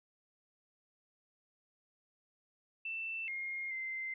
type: tone with pitch steps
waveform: sine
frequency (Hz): 2668 / 2134 / 2079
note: E7 / C7 / C7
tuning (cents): +20 / +34 / -12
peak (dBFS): -37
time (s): 2.85-4.14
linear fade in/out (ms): 5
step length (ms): 430
effects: none